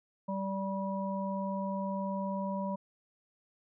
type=harmonic tone; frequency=194.2 Hz; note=G3; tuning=16 cents flat; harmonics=1 / 3 / 5; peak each=-34 / -38 / -38 dBFS; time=0.28-2.76 s; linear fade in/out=10 ms; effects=none